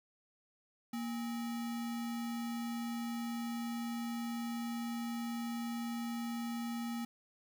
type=tone with sample-and-hold; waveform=sine; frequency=234.5 Hz; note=A#3; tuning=11 cents sharp; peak=-36 dBFS; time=0.93-7.05 s; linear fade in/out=5 ms; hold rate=1050 Hz; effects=none